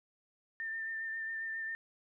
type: tone with vibrato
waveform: sine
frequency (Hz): 1797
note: A6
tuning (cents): +36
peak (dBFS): -36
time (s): 0.6-1.75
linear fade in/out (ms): 0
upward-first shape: sine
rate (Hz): 7.4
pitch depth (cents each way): 20
effects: none